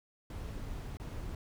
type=noise with dropouts; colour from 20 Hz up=brown; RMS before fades=-41 dBFS; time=0.3-1.35 s; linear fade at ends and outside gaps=2 ms; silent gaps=0.971-0.998 s; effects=none